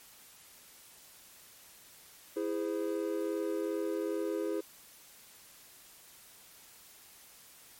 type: chord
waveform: triangle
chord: E augmented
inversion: none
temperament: just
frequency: 329.6 / 412 / 515 Hz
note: E4 / G#4 / B#4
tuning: 0 / -14 / -28 cents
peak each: -33 / -33 / -36 dBFS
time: 2.36-4.61 s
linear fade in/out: 10 ms
effects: white hiss -56 dBFS RMS until 7.79 s + MP3 64 kbps